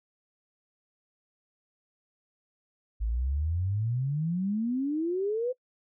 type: exponential sweep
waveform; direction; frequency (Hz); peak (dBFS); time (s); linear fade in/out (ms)
sine; up; 51.9 to 514; -26; 3-5.53; 20
effects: noise-tail reverb RT60 0.1 s tail -23 dB re dry